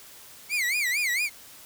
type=tone with vibrato; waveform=40% pulse; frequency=2175 Hz; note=C#7; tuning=33 cents flat; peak=-23 dBFS; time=0.49-1.3 s; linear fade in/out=50 ms; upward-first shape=sine; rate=4.4 Hz; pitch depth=220 cents each way; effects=white hiss -48 dBFS RMS until 1.65 s